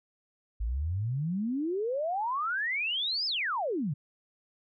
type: exponential two-way sweep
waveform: sine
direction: up then down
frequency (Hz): 50.8 to 5274 to 128.4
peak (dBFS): -28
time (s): 0.6-3.94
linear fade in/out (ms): 10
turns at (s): 3.26
effects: none